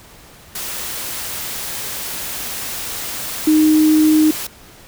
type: tone in noise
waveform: sine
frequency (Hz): 309.7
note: D#4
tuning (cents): -8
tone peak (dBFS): -9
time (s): 3.47-4.31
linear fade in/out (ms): 5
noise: white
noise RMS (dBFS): -26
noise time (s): 0.55-4.47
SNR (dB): +14
effects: pink hiss -43 dBFS RMS until 4.87 s